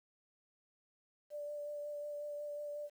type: tone with vibrato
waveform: sine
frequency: 587.3 Hz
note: D5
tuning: in tune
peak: -40 dBFS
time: 1.3-2.9 s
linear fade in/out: 50 ms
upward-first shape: sine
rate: 5.5 Hz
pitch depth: 13 cents each way
effects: 11-bit